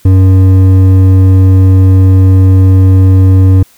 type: tone with hard clipping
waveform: sine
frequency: 94.3 Hz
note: F#2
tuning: 33 cents sharp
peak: -3 dBFS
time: 0.05-3.63 s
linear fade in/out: 5 ms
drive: 8 dB
effects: white hiss -44 dBFS RMS until 3.77 s